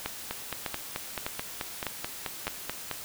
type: two click trains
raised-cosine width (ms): 0.3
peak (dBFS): -15 / -14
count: 13 / 5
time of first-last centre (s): 0.31-2.913 / 0.06-2.47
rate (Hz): 4.61 / 1.66
effects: white hiss -41 dBFS RMS until 3.04 s